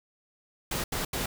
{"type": "noise bursts", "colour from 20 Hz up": "pink", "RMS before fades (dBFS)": -31, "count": 3, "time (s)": [0.71, 1.26], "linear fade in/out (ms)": 5, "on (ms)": 130, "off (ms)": 80, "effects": []}